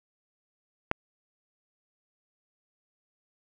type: click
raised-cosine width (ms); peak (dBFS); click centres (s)
0.5; -9; 0.914
effects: none

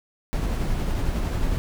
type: noise with tremolo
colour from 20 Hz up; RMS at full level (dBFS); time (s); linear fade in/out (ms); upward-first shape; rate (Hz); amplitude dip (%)
brown; -23; 0.33-1.58; 0; sine; 11; 25
effects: none

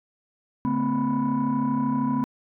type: tone cluster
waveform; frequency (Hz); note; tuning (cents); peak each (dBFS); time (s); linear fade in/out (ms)
sine; 143.9 / 224.8 / 257.7 / 989; D3 / A3 / C4 / B5; -35 / +37 / -26 / +2; -30 / -25 / -23 / -28; 0.65-2.24; 0
effects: tanh soft clip ceiling -16 dBFS

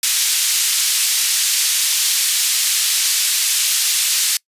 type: band-pass noise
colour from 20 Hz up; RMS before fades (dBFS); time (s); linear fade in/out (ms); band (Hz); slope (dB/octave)
white; -17; 0.03-4.37; 2; 2900 to 9400; 12
effects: noise-tail reverb RT60 0.1 s tail -25 dB re dry + resampled to 32000 Hz

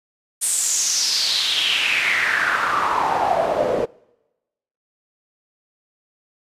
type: noise with band-pass filter sweep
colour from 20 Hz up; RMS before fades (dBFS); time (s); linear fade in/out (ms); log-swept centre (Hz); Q
pink; -20; 0.41-3.86; 20; 9100 to 470; 4.8
effects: noise-tail reverb RT60 1.0 s tail -25 dB re dry + resampled to 32000 Hz

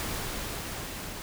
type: noise with level ramp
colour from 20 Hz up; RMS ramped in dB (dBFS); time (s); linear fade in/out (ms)
pink; -33 to -39; 0-1.22; 0
effects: none

